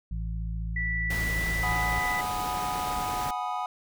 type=harmonic tone; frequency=55 Hz; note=A1; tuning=in tune; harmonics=1 / 2 / 3; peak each=-30 / -38 / -38 dBFS; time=0.11-1.99 s; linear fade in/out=5 ms
type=tone with pitch glide; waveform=sine; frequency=1964 to 1985.7 Hz; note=B6 to B6; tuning=-10 to +9 cents; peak=-28 dBFS; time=0.76-2.21 s; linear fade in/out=5 ms; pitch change=+19 cents; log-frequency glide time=1.1-1.86 s
type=noise; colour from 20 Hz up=pink; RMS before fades=-36 dBFS; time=1.1-3.31 s; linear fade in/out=5 ms
type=chord; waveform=triangle; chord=G# minor seventh; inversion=third; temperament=equal with one note detuned; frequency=734 / 830.6 / 987.8 / 1244.5 Hz; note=F#5 / G#5 / B5 / D#6; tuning=-14 / 0 / 0 / 0 cents; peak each=-31 / -33 / -33 / -33 dBFS; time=1.63-3.66 s; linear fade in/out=2 ms
effects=none